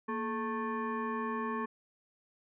sine tone with frequency modulation, 431.3 Hz, A4, 35 cents flat, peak -32 dBFS, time 0.08-1.66 s, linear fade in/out 10 ms, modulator 664 Hz, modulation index 1.6, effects none

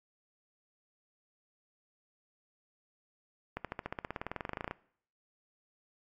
accelerating click train, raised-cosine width 0.5 ms, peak -21 dBFS, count 23, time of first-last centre 3.57-4.711 s, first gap 77 ms, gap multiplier 0.96, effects noise-tail reverb RT60 0.6 s tail -21 dB re dry + AAC 64 kbps

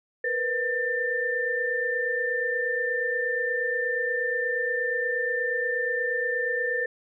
sine tone cluster, 471.6 / 500 / 1789 Hz, A#4 / B4 / A6, +20 / +21 / +28 cents, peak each -32 / -30 / -26 dBFS, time 0.24-6.86 s, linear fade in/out 5 ms, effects none

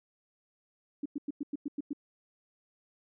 sine tone bursts, 287.6 Hz, D4, 36 cents flat, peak -31 dBFS, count 8, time 1.03-1.932 s, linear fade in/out 5 ms, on 27 ms, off 98 ms, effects none

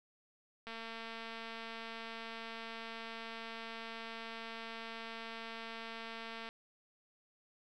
click train, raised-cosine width 0.3 ms, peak -30 dBFS, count 1322, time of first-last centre 0.67-6.489 s, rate 227 Hz, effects none

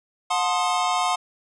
square chord, F# diminished seventh, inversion none, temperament equal with one note detuned, 724.3 / 880 / 1046.5 / 1244.5 Hz, F#5 / A5 / C6 / Eb6, -37 / 0 / 0 / 0 cents, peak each -25 / -29 / -26 / -29 dBFS, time 0.3-1.16 s, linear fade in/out 10 ms, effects resampled to 22050 Hz

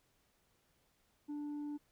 sine tone with tanh clipping, 293.7 Hz, D4, in tune, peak -40 dBFS, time 1.28-1.78 s, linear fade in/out 20 ms, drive 3 dB, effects pink hiss -75 dBFS RMS until 1.91 s

